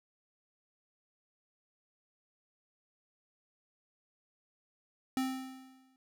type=tone with exponential decay; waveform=square; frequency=261.6 Hz; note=C4; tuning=in tune; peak=-29 dBFS; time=5.17-5.96 s; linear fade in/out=1 ms; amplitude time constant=170 ms; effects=none